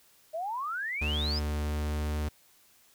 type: exponential sweep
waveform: sine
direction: up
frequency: 614 to 5274 Hz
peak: -31 dBFS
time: 0.33-1.4 s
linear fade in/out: 20 ms
type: tone with pitch glide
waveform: 45% pulse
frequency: 74.6 to 75.21 Hz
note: D2 to D2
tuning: +28 to +42 cents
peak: -29 dBFS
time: 1.01-2.29 s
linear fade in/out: 10 ms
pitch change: +14 cents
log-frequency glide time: 1.34-1.96 s
effects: white hiss -62 dBFS RMS until 2.94 s